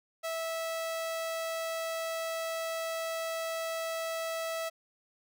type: tone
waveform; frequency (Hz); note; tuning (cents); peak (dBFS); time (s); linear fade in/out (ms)
sawtooth; 654; E5; -14; -29; 0.23-4.7; 20
effects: none